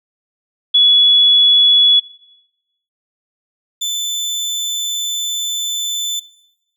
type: tone pair in turn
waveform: sine / 30% pulse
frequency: 3394 / 3521 Hz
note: G#7 / A7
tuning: +37 / 0 cents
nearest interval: minor second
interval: 63 cents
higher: second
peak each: -7 / -15 dBFS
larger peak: first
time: 0.74-2 / 3.81-6.2 s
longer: second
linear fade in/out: 10 ms
effects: noise-tail reverb RT60 0.9 s tail -19 dB re dry